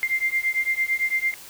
sine beating tone pair, 2093 / 2101.9 Hz, C7 / C7, 0 / +7 cents, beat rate 8.9 Hz, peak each -24 / -24 dBFS, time 0.03-1.34 s, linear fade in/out 0 ms, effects white hiss -43 dBFS RMS until 1.49 s

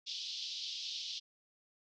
pink band-pass noise, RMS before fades -42 dBFS, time 0.06-1.2 s, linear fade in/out 20 ms, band 3100 to 5400 Hz, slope 48 dB/octave, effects none

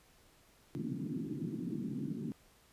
white band-pass noise, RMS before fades -39 dBFS, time 0.75-2.32 s, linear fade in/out 0 ms, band 130 to 320 Hz, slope 48 dB/octave, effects pink hiss -65 dBFS RMS until 2.72 s + resampled to 32000 Hz

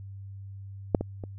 clicks, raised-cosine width 2 ms, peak -6 / -16 / -24 dBFS, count 3, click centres 0.948 / 1.01 / 1.238 s, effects added 98 Hz sine -39 dBFS peak until 1.38 s

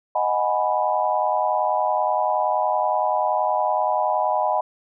sine chord, G# minor seventh, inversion second, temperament equal, 622.3 / 740 / 830.6 / 987.8 Hz, D#5 / F#5 / G#5 / B5, 0 / 0 / 0 / 0 cents, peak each -24 dBFS, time 0.15-4.61 s, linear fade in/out 5 ms, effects none

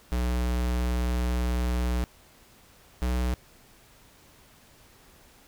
square tone pair in turn, 61 / 61.85 Hz, B1 / B1, -21 / +3 cents, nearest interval unison, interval 24 cents, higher second, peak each -25 dBFS, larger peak neither, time 0.12-2.04 / 3.02-3.34 s, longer first, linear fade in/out 0 ms, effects pink hiss -56 dBFS RMS until 5.47 s

